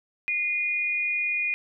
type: tone pair together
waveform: sine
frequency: 2088 / 2450 Hz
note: C7 / D#7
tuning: -4 / -27 cents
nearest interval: minor third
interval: 277 cents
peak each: -33 / -24 dBFS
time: 0.28-1.54 s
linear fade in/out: 0 ms
effects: none